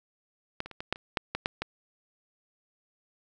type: clicks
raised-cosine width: 0.3 ms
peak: -15 / -25 / -28 / -20 / -11 / -28 / -10 / -14 / -10 / -15 dBFS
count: 10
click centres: 0.604 / 0.66 / 0.713 / 0.805 / 0.926 / 0.959 / 1.172 / 1.35 / 1.459 / 1.62 s
effects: none